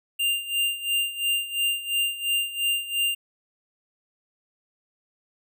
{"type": "tone with tremolo", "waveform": "square", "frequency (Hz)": 2794, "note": "F7", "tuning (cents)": 0, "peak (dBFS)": -21, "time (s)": [0.19, 3.15], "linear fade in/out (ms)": 10, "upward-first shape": "sine", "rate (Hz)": 2.9, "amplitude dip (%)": 80, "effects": []}